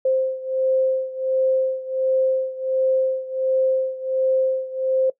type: beating tone pair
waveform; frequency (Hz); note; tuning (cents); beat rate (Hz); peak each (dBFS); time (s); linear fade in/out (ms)
sine; 523.3 / 524.7; C5 / C5; 0 / +5; 1.4; -20 / -23; 0.05-5.1; 5
effects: noise-tail reverb RT60 0.1 s tail -19 dB re dry